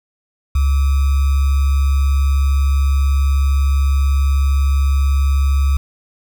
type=tone with sample-and-hold; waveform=sine; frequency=69 Hz; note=C#2; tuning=7 cents flat; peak=-11 dBFS; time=0.55-5.77 s; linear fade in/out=5 ms; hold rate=1225 Hz; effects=none